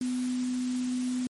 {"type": "tone in noise", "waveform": "sine", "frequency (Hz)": 251.1, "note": "B3", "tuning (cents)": 29, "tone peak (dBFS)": -27, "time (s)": [0.01, 1.27], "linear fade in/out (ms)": 2, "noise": "white", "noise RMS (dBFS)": -43, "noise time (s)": [0.01, 1.27], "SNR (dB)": 13, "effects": ["MP3 48 kbps"]}